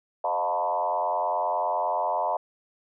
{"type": "tone with frequency modulation", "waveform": "sine", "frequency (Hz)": 797, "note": "G5", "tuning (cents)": 28, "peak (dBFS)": -23, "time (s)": [0.24, 2.37], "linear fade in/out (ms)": 5, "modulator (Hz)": 89.7, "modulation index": 2.5, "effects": []}